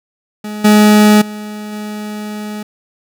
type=tone with level steps; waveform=40% pulse; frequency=210.7 Hz; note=G#3; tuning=25 cents sharp; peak=-21 / -4 / -23 / -21 dBFS; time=0.44-2.63 s; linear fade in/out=5 ms; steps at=0.64 / 1.21 / 1.72 s; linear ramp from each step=10 ms; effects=none